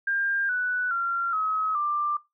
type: tone with pitch steps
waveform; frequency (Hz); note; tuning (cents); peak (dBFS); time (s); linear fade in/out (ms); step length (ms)
sine; 1600 / 1484.3 / 1376.9 / 1277.3 / 1184.9; G6 / F#6 / F6 / D#6 / D6; +35 / +5 / -25 / +45 / +15; -23; 0.07-2.17; 5; 420
effects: noise-tail reverb RT60 0.2 s tail -19 dB re dry